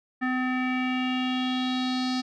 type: tone with low-pass filter sweep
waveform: square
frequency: 255 Hz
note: C4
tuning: 44 cents flat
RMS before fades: -27 dBFS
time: 0.21-2.22 s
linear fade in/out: 20 ms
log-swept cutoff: 1800 to 4800 Hz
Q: 4.1
effects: none